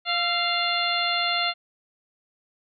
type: harmonic tone with a mistuned harmonic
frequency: 698.5 Hz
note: F5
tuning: in tune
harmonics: 1 / 2 / 3 / 4 / 5 / 6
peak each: -29 / -29 / -29 / -29 / -29 / -29 dBFS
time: 0.05-1.54 s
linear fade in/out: 50 ms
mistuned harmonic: 2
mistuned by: -42 cents
effects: none